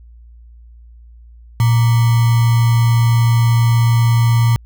sine tone with sample-and-hold, 116.54 Hz, A#2, in tune, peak -9 dBFS, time 1.6-4.56 s, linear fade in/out 0 ms, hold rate 1050 Hz, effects added 58 Hz sine -38 dBFS peak until 4.65 s

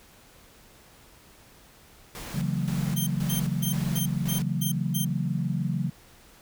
pink noise with tremolo, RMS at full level -39 dBFS, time 2.15-4.42 s, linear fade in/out 0 ms, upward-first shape square, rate 1.9 Hz, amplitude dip 60%
sine chord, F# minor seventh, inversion second, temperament equal with one note detuned, 138.59 / 164.81 / 185 / 225.8 Hz, C#3 / E3 / F#3 / A3, 0 / 0 / 0 / +45 cents, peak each -29 / -30 / -30 / -35 dBFS, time 2.34-5.9 s, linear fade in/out 10 ms
5% pulse tone bursts, 3154 Hz, G7, 10 cents sharp, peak -20 dBFS, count 7, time 2.96-5.05 s, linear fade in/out 10 ms, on 110 ms, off 220 ms
effects pink hiss -54 dBFS RMS until 6.41 s

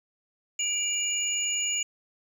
sine tone cluster, 2361 / 2849 / 6890 Hz, D7 / F7 / A8, +9 / +34 / -37 cents, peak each -34 / -32 / -27 dBFS, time 0.59-1.83 s, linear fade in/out 5 ms, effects 9-bit

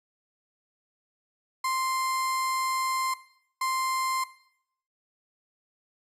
35% pulse tone bursts at uneven times, 1046.5 Hz, C6, in tune, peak -24 dBFS, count 2, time 1.64-3.14 / 3.61-4.24 s, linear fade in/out 5 ms, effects noise-tail reverb RT60 0.7 s tail -17 dB re dry + resampled to 32000 Hz

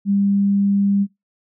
sine tone, 199.6 Hz, G3, 32 cents sharp, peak -14 dBFS, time 0.05-1.07 s, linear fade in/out 50 ms, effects noise-tail reverb RT60 0.2 s tail -22 dB re dry

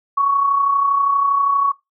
sine tone with amplitude modulation, 1117 Hz, C#6, 13 cents sharp, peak -11 dBFS, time 0.17-1.72 s, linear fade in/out 10 ms, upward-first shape sine, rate 32.5 Hz, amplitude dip 45%, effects noise-tail reverb RT60 0.2 s tail -20 dB re dry

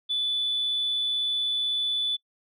sine tone, 3478 Hz, A7, 21 cents flat, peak -23 dBFS, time 0.09-2.17 s, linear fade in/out 20 ms, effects noise-tail reverb RT60 0.1 s tail -26 dB re dry + tanh soft clip ceiling -19 dBFS

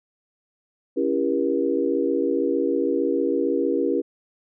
sine chord, C# diminished seventh, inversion none, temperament just, 277.2 / 332.6 / 399.1 / 479 Hz, C#4 / E4 / G4 / Bb4, 0 / +16 / +31 / +47 cents, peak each -25 dBFS, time 0.96-4.02 s, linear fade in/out 20 ms, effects none

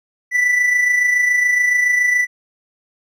triangle tone with amplitude modulation, 1975.5 Hz, B6, in tune, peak -9 dBFS, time 0.31-2.27 s, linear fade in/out 50 ms, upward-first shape sine, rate 27.1 Hz, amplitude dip 45%, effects none

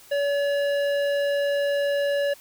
triangle tone with hard clipping, 569 Hz, C#5, 45 cents sharp, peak -23 dBFS, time 0.11-2.34 s, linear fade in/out 10 ms, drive 16 dB, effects white hiss -50 dBFS RMS until 2.4 s

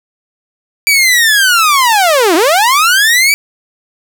sawtooth linear two-way sweep, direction down then up, 2332 to 304.9 to 2332 Hz, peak -3 dBFS, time 0.87-3.34 s, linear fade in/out 0 ms, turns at 2.35 s, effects none

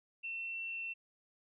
sine tone with frequency modulation, 2699 Hz, E7, 40 cents sharp, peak -38 dBFS, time 0.23-0.94 s, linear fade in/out 20 ms, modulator 47.2 Hz, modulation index 0.32, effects none

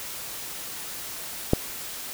click, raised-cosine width 2 ms, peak -4 dBFS, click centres 1.534 s, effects white hiss -36 dBFS RMS until 2.13 s

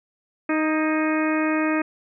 harmonic tone with a mistuned harmonic, 311.1 Hz, D#4, in tune, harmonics 1 / 2 / 3 / 4 / 5 / 6 / 7 / 8, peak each -21 / -28 / -33 / -30 / -32 / -32 / -34 / -33 dBFS, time 0.49-1.82 s, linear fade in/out 5 ms, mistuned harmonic 5, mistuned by +39 cents, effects none

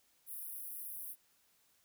pink high-pass noise, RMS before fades -45 dBFS, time 0.26-1.16 s, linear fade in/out 50 ms, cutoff 10000 Hz, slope 96 dB/octave, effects white hiss -72 dBFS RMS until 1.84 s

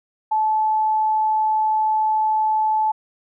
sine tone, 867 Hz, A5, 26 cents flat, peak -16 dBFS, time 0.31-2.92 s, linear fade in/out 10 ms, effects none

